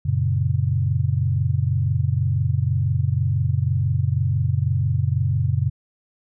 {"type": "chord", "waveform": "sine", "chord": "F# major", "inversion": "none", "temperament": "equal", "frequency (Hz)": [92.5, 116.54, 138.59], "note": ["F#2", "A#2", "C#3"], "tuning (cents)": [0, 0, 0], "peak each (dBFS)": -22, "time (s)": [0.05, 5.7], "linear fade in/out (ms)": 10, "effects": []}